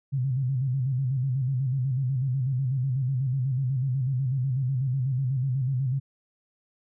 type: tone with vibrato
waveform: sine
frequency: 130.9 Hz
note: C3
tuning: 1 cent sharp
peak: -23 dBFS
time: 0.12-6 s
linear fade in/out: 20 ms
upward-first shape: square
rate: 8.1 Hz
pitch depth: 84 cents each way
effects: none